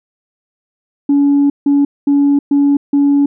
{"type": "tone bursts at uneven times", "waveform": "sine", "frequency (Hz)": 283.6, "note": "C#4", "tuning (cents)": 40, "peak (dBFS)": -6, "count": 5, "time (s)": [[1.09, 1.5], [1.66, 1.85], [2.07, 2.39], [2.51, 2.77], [2.93, 3.26]], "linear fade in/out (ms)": 5, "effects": ["tanh soft clip ceiling -5 dBFS"]}